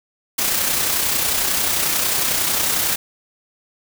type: noise with amplitude modulation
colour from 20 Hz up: white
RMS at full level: -18 dBFS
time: 0.38-2.96 s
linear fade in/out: 10 ms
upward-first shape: sine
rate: 31.1 Hz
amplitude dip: 35%
effects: none